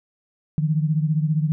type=beating tone pair; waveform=sine; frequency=152.2 / 167.2 Hz; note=D#3 / E3; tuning=-38 / +25 cents; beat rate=15 Hz; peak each=-19 / -24 dBFS; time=0.58-1.52 s; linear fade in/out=0 ms; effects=none